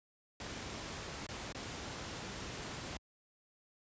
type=noise with dropouts; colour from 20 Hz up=pink; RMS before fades=-43 dBFS; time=0.4-2.97 s; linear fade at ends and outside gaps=2 ms; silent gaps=1.267-1.288 / 1.525-1.547 s; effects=high-pass 60 Hz 12 dB/octave + resampled to 16000 Hz